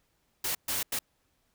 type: noise bursts at uneven times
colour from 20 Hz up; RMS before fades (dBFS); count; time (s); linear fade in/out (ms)
white; -31; 3; 0.44-0.55 / 0.68-0.83 / 0.92-0.99; 5
effects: pink hiss -73 dBFS RMS until 1.54 s